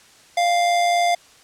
square tone with amplitude modulation, 698 Hz, F5, 1 cent flat, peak -15 dBFS, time 0.37-1.15 s, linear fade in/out 5 ms, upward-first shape sine, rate 104 Hz, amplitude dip 35%, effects white hiss -50 dBFS RMS until 1.43 s + low-pass 8000 Hz 12 dB/octave

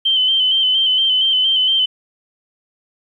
sine tone with vibrato, 3084 Hz, G7, 29 cents flat, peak -12 dBFS, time 0.05-1.86 s, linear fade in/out 10 ms, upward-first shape square, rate 4.3 Hz, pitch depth 32 cents each way, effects 9-bit

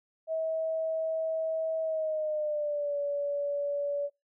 sine tone with pitch glide, 643 to 572.8 Hz, E5 to D5, -43 to -43 cents, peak -28 dBFS, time 0.27-4.1 s, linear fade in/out 50 ms, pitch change -200 cents, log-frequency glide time 1.82-2.98 s, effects noise-tail reverb RT60 0.2 s tail -23 dB re dry

